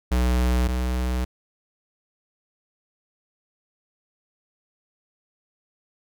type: tone pair in turn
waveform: square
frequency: 61.74 / 62.39 Hz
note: B1 / B1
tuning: 0 / +18 cents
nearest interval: unison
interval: 18 cents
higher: second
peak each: -19 / -23 dBFS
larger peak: first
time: 0.11-0.68 / 0.68-1.25 s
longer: neither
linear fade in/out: 10 ms
effects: none